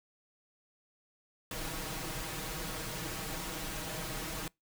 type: noise with comb filter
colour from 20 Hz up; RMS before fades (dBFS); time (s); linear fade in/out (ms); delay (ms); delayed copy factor
pink; -39; 1.51-4.48; 2; 6.3; +1
effects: noise-tail reverb RT60 0.2 s tail -26 dB re dry